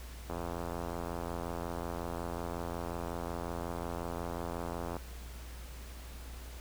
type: click train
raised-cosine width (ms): 1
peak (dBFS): -24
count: 400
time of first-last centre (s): 0.3-4.967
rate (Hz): 85.5
effects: added 60 Hz sine -44 dBFS peak until 6.6 s + pink hiss -52 dBFS RMS until 6.6 s